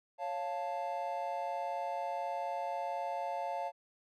triangle chord, Db augmented, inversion none, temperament equal, 554.4 / 698.5 / 880 Hz, Db5 / F5 / A5, 0 / 0 / 0 cents, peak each -39 / -36 / -37 dBFS, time 0.18-3.72 s, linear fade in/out 50 ms, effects none

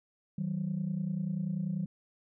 sine tone pair together, 159.77 / 190 Hz, D#3 / F#3, +46 / +46 cents, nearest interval minor third, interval 300 cents, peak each -33 / -32 dBFS, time 0.38-1.86 s, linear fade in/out 5 ms, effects tanh soft clip ceiling -25 dBFS

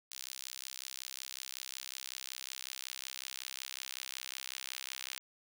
sawtooth tone with high-pass filter sweep, 65.41 Hz, C2, in tune, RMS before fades -45 dBFS, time 0.11-5.19 s, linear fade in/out 0 ms, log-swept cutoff 4500 to 2900 Hz, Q 0.94, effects none

